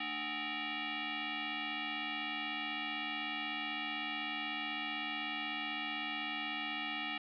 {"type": "tone with frequency modulation", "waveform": "sine", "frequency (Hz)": 221.5, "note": "A3", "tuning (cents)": 12, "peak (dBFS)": -36, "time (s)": [0, 7.18], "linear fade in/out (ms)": 5, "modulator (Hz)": 519, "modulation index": 6, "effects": []}